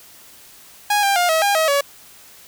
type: tone with pitch steps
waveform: sawtooth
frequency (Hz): 826 / 795 / 708 / 642 / 807 / 638 / 565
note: G#5 / G5 / F5 / E5 / G#5 / D#5 / C#5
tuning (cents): -10 / +24 / +23 / -46 / -50 / +43 / +33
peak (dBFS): -11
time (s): 0.9-1.81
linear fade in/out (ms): 5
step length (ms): 130
effects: white hiss -45 dBFS RMS until 2.47 s